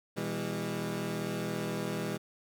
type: chord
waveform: 20% pulse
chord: E major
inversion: second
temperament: equal with one note detuned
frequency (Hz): 123.47 / 164.81 / 202.6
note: B2 / E3 / G#3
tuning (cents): 0 / 0 / -43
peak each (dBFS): -35 / -32 / -31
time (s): 0.16-2.18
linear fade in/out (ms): 20
effects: none